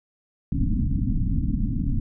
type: low-pass noise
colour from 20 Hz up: pink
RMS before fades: -23 dBFS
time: 0.52-2 s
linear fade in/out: 2 ms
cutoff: 290 Hz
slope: 96 dB/octave
effects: none